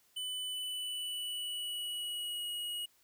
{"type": "tone with pitch glide", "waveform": "square", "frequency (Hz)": [3000, 2899], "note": ["F#7", "F#7"], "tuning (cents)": [23, -36], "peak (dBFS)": -37, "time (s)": [0.16, 2.86], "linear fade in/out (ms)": 10, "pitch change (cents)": -59, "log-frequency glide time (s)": [0.5, 2.47], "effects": ["white hiss -69 dBFS RMS until 3.03 s"]}